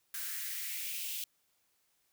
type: noise with high-pass filter sweep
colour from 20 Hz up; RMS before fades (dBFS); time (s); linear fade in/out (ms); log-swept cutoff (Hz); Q
blue; -39; 0.14-1.24; 2; 1500 to 3000; 3.3
effects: white hiss -75 dBFS RMS until 2.12 s